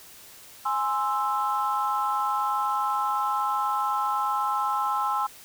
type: chord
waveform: sine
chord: Ab augmented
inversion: none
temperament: equal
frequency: 830.6 / 1046.5 / 1318.5 Hz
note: Ab5 / C6 / E6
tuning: 0 / 0 / 0 cents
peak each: -27 dBFS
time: 0.65-5.27 s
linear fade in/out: 10 ms
effects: tanh soft clip ceiling -15 dBFS + white hiss -48 dBFS RMS until 5.44 s